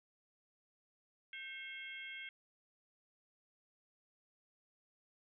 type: harmonic tone with a mistuned harmonic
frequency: 540 Hz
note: C#5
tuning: 45 cents flat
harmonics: 3 / 4 / 5 / 6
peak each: -52 / -47 / -55 / -52 dBFS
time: 1.33-2.29 s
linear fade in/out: 2 ms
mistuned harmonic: 3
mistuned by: -62 cents
effects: none